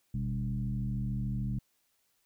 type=tone with frequency modulation; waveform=sine; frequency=126.4 Hz; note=B2; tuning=41 cents sharp; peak=-30 dBFS; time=0.14-1.59 s; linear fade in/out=5 ms; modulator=73.6 Hz; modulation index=1.1; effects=white hiss -74 dBFS RMS until 2.25 s